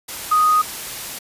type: tone in noise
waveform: sine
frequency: 1244.5 Hz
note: D#6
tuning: in tune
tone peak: -12 dBFS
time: 0.31-0.62 s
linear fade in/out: 10 ms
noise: white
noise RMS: -30 dBFS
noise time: 0.08-1.19 s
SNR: +15 dB
effects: resampled to 32000 Hz